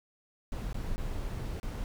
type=noise with dropouts; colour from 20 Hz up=brown; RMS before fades=-35 dBFS; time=0.52-1.84 s; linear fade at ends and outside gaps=0 ms; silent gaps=0.729-0.744 / 0.96-0.98 / 1.599-1.631 s; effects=none